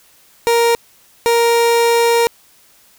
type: tone bursts at uneven times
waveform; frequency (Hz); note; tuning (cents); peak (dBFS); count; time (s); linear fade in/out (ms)
30% pulse; 467.6; A#4; +5; -8; 2; 0.47-0.75 / 1.26-2.27; 0
effects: white hiss -50 dBFS RMS until 2.98 s